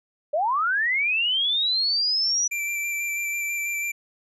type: linear sweep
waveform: sine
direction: up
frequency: 558 to 5920 Hz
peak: -20 dBFS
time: 0.33-2.48 s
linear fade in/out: 10 ms
type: tone with vibrato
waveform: square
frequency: 2349 Hz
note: D7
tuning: in tune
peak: -26 dBFS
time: 2.51-3.92 s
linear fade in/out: 10 ms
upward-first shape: square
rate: 6.1 Hz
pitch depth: 13 cents each way
effects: resampled to 32000 Hz